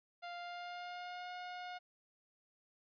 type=tone with pitch glide; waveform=sawtooth; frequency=698.5 to 719.8 Hz; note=F5 to F#5; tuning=0 to -48 cents; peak=-40 dBFS; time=0.22-1.79 s; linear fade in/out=20 ms; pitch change=+52 cents; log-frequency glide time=0.36-1.31 s; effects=resampled to 11025 Hz